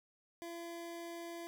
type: tone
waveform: 25% pulse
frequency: 339.2 Hz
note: E4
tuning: 50 cents sharp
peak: -40 dBFS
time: 0.42-1.47 s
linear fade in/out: 0 ms
effects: none